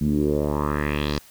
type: tone with low-pass filter sweep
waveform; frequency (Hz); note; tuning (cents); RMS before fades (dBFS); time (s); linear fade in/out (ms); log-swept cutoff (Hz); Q
10% pulse; 73.7; D2; +7; -23; 0.01-1.19; 5; 190 to 5200; 3.2
effects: white hiss -50 dBFS RMS until 1.3 s